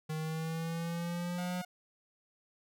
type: exponential sweep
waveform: square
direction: up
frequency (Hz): 155.56 to 181.3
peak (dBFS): -35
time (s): 0.09-1.62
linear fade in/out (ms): 10
type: tone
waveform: sawtooth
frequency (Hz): 720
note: F#5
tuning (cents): -47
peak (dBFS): -39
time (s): 1.38-1.65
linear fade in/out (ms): 5
effects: none